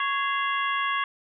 harmonic tone with a mistuned harmonic, 554.4 Hz, C#5, in tune, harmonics 2 / 3 / 4 / 5 / 6, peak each -26 / -30 / -32 / -34 / -36 dBFS, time 0-1.04 s, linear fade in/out 2 ms, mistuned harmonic 4, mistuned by -120 cents, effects none

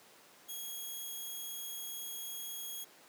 5% pulse tone, 3307 Hz, G#7, 8 cents flat, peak -32 dBFS, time 0.48-2.85 s, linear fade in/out 20 ms, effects pink hiss -59 dBFS RMS until 3.08 s + high-pass 300 Hz 12 dB/octave

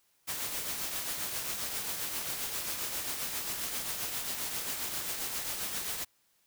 white noise with tremolo, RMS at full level -34 dBFS, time 0.27-6.05 s, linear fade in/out 20 ms, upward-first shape triangle, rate 7.5 Hz, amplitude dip 45%, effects white hiss -71 dBFS RMS until 6.46 s

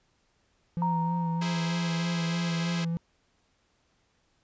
triangle tone with vibrato, 169.5 Hz, E3, 49 cents sharp, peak -25 dBFS, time 0.77-2.97 s, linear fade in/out 0 ms, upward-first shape sine, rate 3.2 Hz, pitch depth 31 cents each way
sine tone with exponential decay, 932.3 Hz, A#5, in tune, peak -25 dBFS, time 0.82-2.99 s, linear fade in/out 1 ms, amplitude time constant 470 ms
5% pulse chord, E augmented, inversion none, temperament equal, 329.6 / 415.3 / 523.3 Hz, E4 / G#4 / B#4, 0 / 0 / 0 cents, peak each -27 dBFS, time 1.41-2.85 s, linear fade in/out 10 ms
effects pink hiss -70 dBFS RMS until 4.43 s + resampled to 16000 Hz

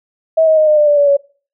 sine tone with pitch steps, 644 / 631.8 / 619.9 / 608.2 / 596.7 / 585.5 / 574.4 / 563.6 Hz, E5 / D#5 / D#5 / D#5 / D5 / D5 / D5 / C#5, -41 / +26 / -7 / -40 / +27 / -5 / -39 / +29 cents, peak -7 dBFS, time 0.37-1.17 s, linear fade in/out 10 ms, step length 100 ms, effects noise-tail reverb RT60 0.4 s tail -23 dB re dry

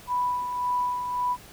sine tone with tremolo, 987.8 Hz, B5, in tune, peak -22 dBFS, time 0.07-1.37 s, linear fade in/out 50 ms, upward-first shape sine, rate 1.8 Hz, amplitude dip 50%, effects pink hiss -48 dBFS RMS until 1.52 s

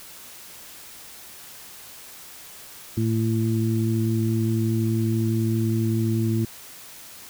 harmonic tone, 111.9 Hz, A2, 30 cents sharp, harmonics 1 / 2 / 3, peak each -22 / -25 / -27 dBFS, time 2.97-6.45 s, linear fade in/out 5 ms, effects white hiss -43 dBFS RMS until 7.29 s

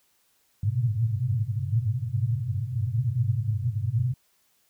pink band-pass noise, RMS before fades -26 dBFS, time 0.63-4.14 s, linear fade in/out 5 ms, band 100 to 130 Hz, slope 96 dB/octave, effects white hiss -67 dBFS RMS until 4.69 s

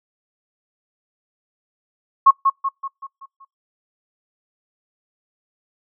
sine tone with echo, 1090 Hz, C#6, 29 cents flat, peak -6 dBFS, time 2.26-2.31 s, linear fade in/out 10 ms, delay 190 ms, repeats 6, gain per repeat -6 dB, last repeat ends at 3.45 s, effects noise-tail reverb RT60 0.2 s tail -26 dB re dry

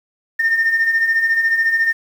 sine beating tone pair, 1805 / 1819 Hz, A6 / A#6, +44 / -43 cents, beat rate 14 Hz, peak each -20 / -13 dBFS, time 0.39-1.93 s, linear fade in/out 10 ms, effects tanh soft clip ceiling -9 dBFS + 7-bit

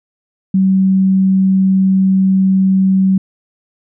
sine tone, 190.6 Hz, G3, 48 cents flat, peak -8 dBFS, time 0.54-3.18 s, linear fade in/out 5 ms, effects none

